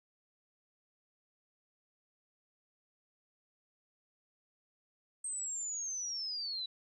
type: linear sweep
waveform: sine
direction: down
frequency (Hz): 8372 to 3899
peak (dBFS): -36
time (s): 5.24-6.66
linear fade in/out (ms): 5
effects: 13-bit